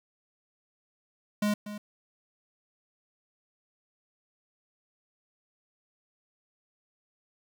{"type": "tone with echo", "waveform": "square", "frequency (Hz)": 208.2, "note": "G#3", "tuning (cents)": 5, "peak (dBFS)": -25, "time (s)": [1.42, 1.54], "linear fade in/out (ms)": 5, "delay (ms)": 240, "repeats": 1, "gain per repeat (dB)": -13, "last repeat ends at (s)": 1.78, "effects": ["9-bit"]}